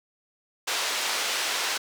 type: band-pass noise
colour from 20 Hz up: white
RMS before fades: -28 dBFS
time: 0.67-1.78 s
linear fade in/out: 10 ms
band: 520 to 5100 Hz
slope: 12 dB/octave
effects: none